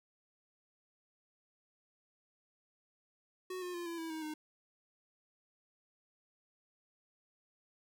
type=tone with pitch steps; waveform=square; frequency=369.4 / 358.3 / 347.5 / 337 / 326.8 / 317 / 307.4 Hz; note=F#4 / F4 / F4 / E4 / E4 / D#4 / D#4; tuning=-3 / +44 / -9 / +38 / -15 / +32 / -21 cents; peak=-40 dBFS; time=3.5-4.34 s; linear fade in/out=5 ms; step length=120 ms; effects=none